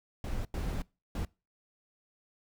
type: noise bursts at uneven times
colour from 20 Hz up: brown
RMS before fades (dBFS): -34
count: 3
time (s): 0.24-0.45 / 0.54-0.82 / 1.15-1.25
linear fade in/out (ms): 2
effects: noise-tail reverb RT60 0.3 s tail -24 dB re dry